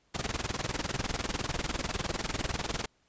pink noise with tremolo, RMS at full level -31 dBFS, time 0.14-2.86 s, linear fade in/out 10 ms, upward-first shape square, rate 20 Hz, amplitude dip 80%, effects pink hiss -70 dBFS RMS until 3.08 s + resampled to 16000 Hz

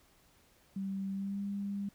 sine tone with pitch glide, 194.3 to 200.3 Hz, G3 to G3, -15 to +38 cents, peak -34 dBFS, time 0.76-1.89 s, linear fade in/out 5 ms, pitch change +53 cents, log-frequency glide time 1.12-1.41 s, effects pink hiss -66 dBFS RMS until 1.94 s

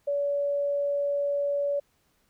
sine tone, 570 Hz, C#5, 48 cents sharp, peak -24 dBFS, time 0.07-1.8 s, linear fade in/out 10 ms, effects pink hiss -69 dBFS RMS until 2.29 s

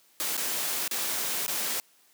white noise with dropouts, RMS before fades -30 dBFS, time 0.2-1.8 s, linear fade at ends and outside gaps 0 ms, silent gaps 0.368-0.377 / 0.878-0.912 / 1.464-1.48 s, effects white hiss -62 dBFS RMS until 2.13 s + high-pass 200 Hz 12 dB/octave

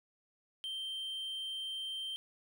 triangle tone, 3136 Hz, G7, in tune, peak -36 dBFS, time 0.64-2.16 s, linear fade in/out 0 ms, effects none

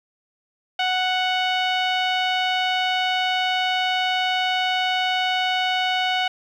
sawtooth tone with low-pass filter, 740 Hz, F#5, in tune, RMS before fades -22 dBFS, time 0.79-6.28 s, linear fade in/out 5 ms, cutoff 3200 Hz, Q 3.2, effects 9-bit

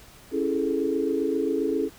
sine chord, A major seventh, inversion first, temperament just, 275 / 330 / 412.5 / 440 Hz, C#4 / E4 / G#4 / A4, -14 / +2 / -12 / 0 cents, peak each -28 dBFS, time 0.31-1.9 s, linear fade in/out 50 ms, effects pink hiss -50 dBFS RMS until 1.98 s

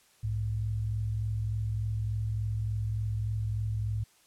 sine tone pair together, 63.68 / 107.1 Hz, C2 / A2, -46 / -46 cents, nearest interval major sixth, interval 900 cents, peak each -36 / -29 dBFS, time 0.23-4.04 s, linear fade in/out 10 ms, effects white hiss -63 dBFS RMS until 4.26 s + low-pass 11000 Hz 12 dB/octave

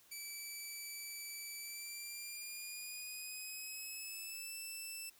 10% pulse tone with pitch glide, 2311 to 2655 Hz, D7 to E7, -28 to +12 cents, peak -36 dBFS, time 0.11-5.1 s, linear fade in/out 10 ms, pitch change +240 cents, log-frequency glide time 1.58-4.56 s, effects white hiss -66 dBFS RMS until 5.19 s

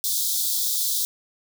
white high-pass noise, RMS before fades -24 dBFS, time 0.04-1.05 s, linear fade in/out 0 ms, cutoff 3400 Hz, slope 96 dB/octave, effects none

